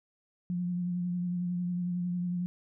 sine tone with vibrato, 177.2 Hz, F3, 25 cents sharp, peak -29 dBFS, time 0.5-2.46 s, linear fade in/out 0 ms, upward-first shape triangle, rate 11 Hz, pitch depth 30 cents each way, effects none

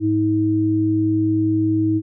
sine tone pair together, 106.29 / 318.5 Hz, G#2 / D#4, +41 / +41 cents, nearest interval octave + perfect fifth, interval 1900 cents, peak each -22 / -16 dBFS, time 0-2.02 s, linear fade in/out 50 ms, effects none

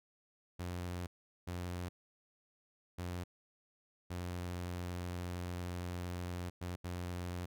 sawtooth tone bursts at uneven times, 88.7 Hz, F2, 27 cents sharp, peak -35 dBFS, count 6, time 0.59-1.07 / 1.47-1.89 / 2.98-3.24 / 4.1-6.5 / 6.61-6.76 / 6.84-7.46 s, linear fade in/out 10 ms, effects none

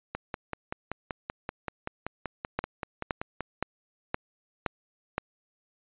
two click trains, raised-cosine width 0.5 ms, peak -17 / -12 dBFS, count 18 / 6, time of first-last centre 0.15-3.407 / 2.59-5.181 s, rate 5.22 / 1.93 Hz, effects resampled to 8000 Hz

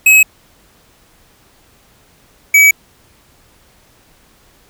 square tone pair in turn, 2559 / 2280 Hz, D#7 / C#7, +48 / +48 cents, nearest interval major second, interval 200 cents, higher first, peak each -5 dBFS, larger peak neither, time 0.06-0.23 / 2.54-2.71 s, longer neither, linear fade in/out 5 ms, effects pink hiss -50 dBFS RMS until 4.69 s

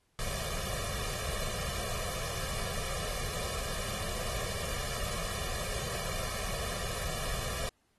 pink noise with comb filter, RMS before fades -36 dBFS, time 0.19-7.69 s, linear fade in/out 0 ms, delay 1.7 ms, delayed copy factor +0.9, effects pink hiss -74 dBFS RMS until 7.98 s + AAC 32 kbps

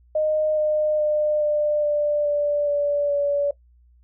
sine tone with pitch steps, 616 / 609.6 / 603.3 / 597.1 / 590.9 / 584.8 / 578.7 / 572.8 Hz, D#5 / D#5 / D5 / D5 / D5 / D5 / D5 / D5, -17 / -36 / +46 / +29 / +10 / -7 / -26 / -43 cents, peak -18 dBFS, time 0.15-3.51 s, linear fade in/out 5 ms, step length 420 ms, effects noise-tail reverb RT60 0.1 s tail -17 dB re dry + added 60 Hz sine -52 dBFS peak until 4.03 s

